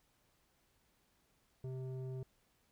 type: tone with low-pass filter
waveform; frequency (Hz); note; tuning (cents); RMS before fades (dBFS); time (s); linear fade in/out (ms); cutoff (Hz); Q
square; 130; C3; -11; -43; 1.64-2.23; 2; 440; 1.3
effects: pink hiss -75 dBFS RMS until 2.71 s